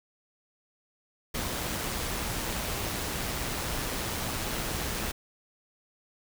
pink noise with amplitude modulation, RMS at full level -31 dBFS, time 1.34-5.12 s, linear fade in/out 10 ms, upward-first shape sine, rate 120 Hz, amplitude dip 35%, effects none

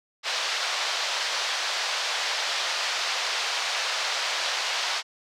white band-pass noise, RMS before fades -28 dBFS, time 0.23-5.03 s, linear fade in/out 50 ms, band 570 to 5200 Hz, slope 24 dB/octave, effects none

